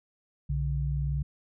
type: tone pair together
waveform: sine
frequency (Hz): 62.11 / 143.1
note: B1 / D3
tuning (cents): +10 / -45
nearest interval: octave + major second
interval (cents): 1445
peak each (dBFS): -29 / -29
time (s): 0.49-1.23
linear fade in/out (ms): 10
effects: none